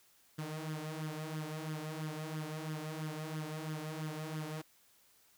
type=tone with flanger; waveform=sawtooth; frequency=155.56 Hz; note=D#3; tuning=in tune; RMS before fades=-41 dBFS; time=0.38-4.62 s; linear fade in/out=10 ms; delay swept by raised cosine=0.59 to 4.89 ms; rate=3 Hz; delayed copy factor=+0.65; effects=white hiss -67 dBFS RMS until 5.37 s